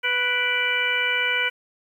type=harmonic tone with a mistuned harmonic; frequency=493.9 Hz; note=B4; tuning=in tune; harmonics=1 / 2 / 3 / 4 / 5 / 6; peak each=-33 / -34 / -25 / -29 / -24 / -27 dBFS; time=0.03-1.5 s; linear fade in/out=20 ms; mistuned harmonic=5; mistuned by=-92 cents; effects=9-bit